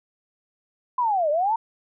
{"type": "linear two-way sweep", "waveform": "sine", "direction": "down then up", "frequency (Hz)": [1025, 573, 932], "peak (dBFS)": -19, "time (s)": [0.98, 1.56], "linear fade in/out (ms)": 5, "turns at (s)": 1.3, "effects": []}